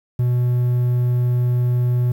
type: tone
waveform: triangle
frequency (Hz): 123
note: B2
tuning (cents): -7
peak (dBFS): -13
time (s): 0.19-2.12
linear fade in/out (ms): 5
effects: 8-bit